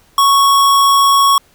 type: tone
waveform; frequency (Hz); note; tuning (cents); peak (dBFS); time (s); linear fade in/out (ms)
square; 1108.7; C#6; 0; -8; 0.18-1.38; 2
effects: pink hiss -51 dBFS RMS until 1.54 s